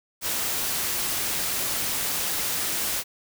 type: noise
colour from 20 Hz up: white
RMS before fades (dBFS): -27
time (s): 0.21-3.04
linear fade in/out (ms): 50
effects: none

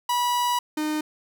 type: tone pair in turn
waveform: 45% pulse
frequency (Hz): 975 / 306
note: B5 / D#4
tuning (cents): -23 / -29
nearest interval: octave + minor sixth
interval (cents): 2006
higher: first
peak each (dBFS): -21 / -24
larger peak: first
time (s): 0.09-0.59 / 0.77-1.01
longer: first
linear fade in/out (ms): 5
effects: none

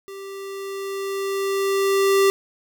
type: tone with level ramp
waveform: square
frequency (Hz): 392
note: G4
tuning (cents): 0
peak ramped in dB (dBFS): -35 to -14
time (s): 0.08-2.3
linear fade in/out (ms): 0
effects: none

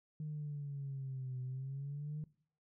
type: exponential two-way sweep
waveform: sine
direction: down then up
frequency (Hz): 153.9 to 126.6 to 153.9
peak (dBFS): -38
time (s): 0.2-2.24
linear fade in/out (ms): 2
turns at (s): 1.41
effects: noise-tail reverb RT60 0.5 s tail -20 dB re dry + tanh soft clip ceiling -35 dBFS

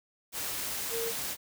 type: tone in noise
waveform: sine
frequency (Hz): 460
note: A#4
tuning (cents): -23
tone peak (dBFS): -32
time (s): 0.9-1.13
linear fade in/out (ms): 50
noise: white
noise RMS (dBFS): -35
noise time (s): 0.32-1.37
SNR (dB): 0
effects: none

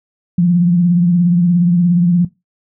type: tone with vibrato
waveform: sine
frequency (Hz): 174.61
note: F3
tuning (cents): 0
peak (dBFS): -8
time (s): 0.38-2.25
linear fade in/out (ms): 5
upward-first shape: triangle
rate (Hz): 17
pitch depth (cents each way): 66
effects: noise-tail reverb RT60 0.2 s tail -18 dB re dry

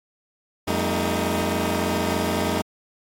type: tone cluster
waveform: 15% pulse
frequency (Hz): 88.3 / 201.3 / 228.1 / 313.6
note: F2 / G3 / A#3 / D#4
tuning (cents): +20 / +46 / -37 / +14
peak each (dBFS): -21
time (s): 0.67-2.62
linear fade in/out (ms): 10
effects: AAC 64 kbps

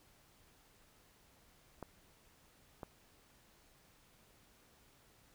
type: clicks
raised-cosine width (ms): 1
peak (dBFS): -30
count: 2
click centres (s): 1.827 / 2.832
effects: pink hiss -67 dBFS RMS until 5.34 s

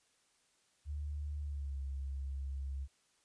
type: tone with pitch glide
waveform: sine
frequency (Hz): 73.42 to 68.11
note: D2 to C#2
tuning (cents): 0 to -30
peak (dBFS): -37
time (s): 0.85-2.88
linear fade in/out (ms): 50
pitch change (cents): -130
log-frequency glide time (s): 1.41-1.79
effects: white hiss -73 dBFS RMS until 3.24 s + resampled to 22050 Hz

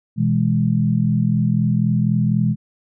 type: chord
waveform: sine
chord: E major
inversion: second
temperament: equal with one note detuned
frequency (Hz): 123.47 / 163.77 / 207.7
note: B2 / E3 / G#3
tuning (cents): 0 / -11 / 0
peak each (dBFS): -19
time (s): 0.16-2.56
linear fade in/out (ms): 50
effects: none

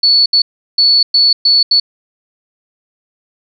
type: tone bursts at uneven times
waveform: sine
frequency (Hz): 4435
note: C#8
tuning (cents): 0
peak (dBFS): -6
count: 6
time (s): 0.03-0.26 / 0.33-0.42 / 0.78-1.03 / 1.14-1.33 / 1.45-1.63 / 1.71-1.8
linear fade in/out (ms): 5
effects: none

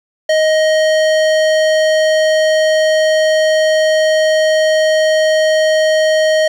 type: tone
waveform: square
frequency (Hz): 626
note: D#5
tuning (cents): +10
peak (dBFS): -10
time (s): 0.29-6.48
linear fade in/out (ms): 5
effects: low-pass 6000 Hz 12 dB/octave + 7-bit

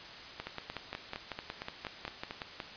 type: two click trains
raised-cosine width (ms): 0.3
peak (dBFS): -22 / -21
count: 9 / 13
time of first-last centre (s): 0.47-2.309 / 0.4-2.602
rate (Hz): 4.35 / 5.45
effects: white hiss -47 dBFS RMS until 2.76 s + resampled to 11025 Hz

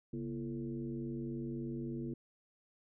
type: tone with frequency modulation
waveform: sine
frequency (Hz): 238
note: A#3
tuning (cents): +36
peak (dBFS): -37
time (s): 0.13-2.14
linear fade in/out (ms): 5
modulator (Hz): 99.9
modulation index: 1.3
effects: none

